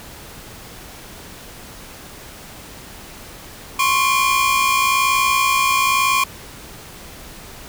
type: tone cluster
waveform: 45% pulse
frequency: 1045 / 1106 / 2409 Hz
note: C6 / C#6 / D7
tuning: -2 / -4 / +43 cents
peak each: -19 dBFS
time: 3.79-6.24 s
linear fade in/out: 5 ms
effects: pink hiss -38 dBFS RMS until 7.68 s